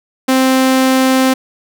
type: tone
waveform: sawtooth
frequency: 261.6 Hz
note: C4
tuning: in tune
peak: -5 dBFS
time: 0.28-1.34 s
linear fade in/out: 10 ms
effects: none